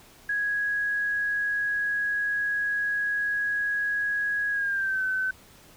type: tone with pitch glide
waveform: sine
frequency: 1661.2 to 1523.3 Hz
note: G#6 to F#6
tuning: 0 to +50 cents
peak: -24 dBFS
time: 0.29-5.31 s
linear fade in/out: 5 ms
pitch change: -150 cents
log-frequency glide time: 4.51-5.03 s
effects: pink hiss -53 dBFS RMS until 5.76 s